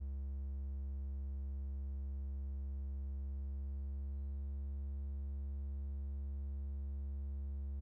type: tone with pitch glide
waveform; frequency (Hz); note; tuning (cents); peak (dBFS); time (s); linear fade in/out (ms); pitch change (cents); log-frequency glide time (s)
triangle; 68.3 to 69.37; C#2 to C#2; -25 to +2; -37; 0-7.81; 20; +27; 3.13-4.51
effects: none